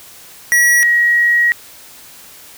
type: tone pair in turn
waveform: square / sine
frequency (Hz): 1923 / 1902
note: B6 / A#6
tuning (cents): -47 / +34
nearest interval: unison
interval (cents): 19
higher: first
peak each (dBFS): -9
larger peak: neither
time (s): 0.52-0.83 / 0.83-1.52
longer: second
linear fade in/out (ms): 0
effects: white hiss -39 dBFS RMS until 2.57 s